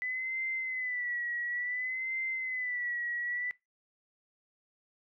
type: tone with vibrato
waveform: sine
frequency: 1995 Hz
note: B6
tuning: 17 cents sharp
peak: -32 dBFS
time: 0.02-3.51 s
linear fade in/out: 0 ms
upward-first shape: sine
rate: 0.57 Hz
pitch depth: 71 cents each way
effects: noise-tail reverb RT60 0.2 s tail -20 dB re dry